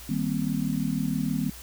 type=chord; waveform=sine; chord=C minor seventh; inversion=first; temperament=just; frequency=156.98 / 196.22 / 235.5 / 261.6 Hz; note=Eb3 / G3 / Bb3 / C4; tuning=+16 / +2 / +18 / 0 cents; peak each=-30 dBFS; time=0.09-1.5 s; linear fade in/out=5 ms; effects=added 60 Hz sine -45 dBFS peak until 1.62 s + white hiss -45 dBFS RMS until 1.62 s